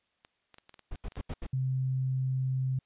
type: clicks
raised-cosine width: 0.2 ms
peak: -33 dBFS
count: 9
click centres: 0.249 / 0.543 / 0.584 / 0.694 / 0.742 / 0.793 / 0.957 / 1.121 / 1.157 s
type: noise bursts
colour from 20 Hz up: brown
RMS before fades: -36 dBFS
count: 5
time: 0.91-1.467 s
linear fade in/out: 5 ms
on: 49 ms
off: 78 ms
type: tone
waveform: sine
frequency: 130.81 Hz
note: C3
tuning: in tune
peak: -27 dBFS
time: 1.53-2.79 s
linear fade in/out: 5 ms
effects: white hiss -75 dBFS RMS until 2.85 s + resampled to 8000 Hz